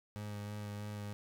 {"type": "tone with vibrato", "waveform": "30% pulse", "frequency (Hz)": 103.83, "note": "G#2", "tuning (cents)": 0, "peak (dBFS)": -38, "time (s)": [0.16, 1.13], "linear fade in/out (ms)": 0, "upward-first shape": "sine", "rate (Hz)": 3.1, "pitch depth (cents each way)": 17, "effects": []}